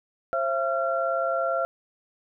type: tone cluster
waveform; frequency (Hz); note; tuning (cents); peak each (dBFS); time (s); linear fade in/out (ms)
sine; 534 / 672 / 1371; C5 / E5 / F6; +35 / +33 / -32; -28 / -26 / -28; 0.33-1.65; 0
effects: none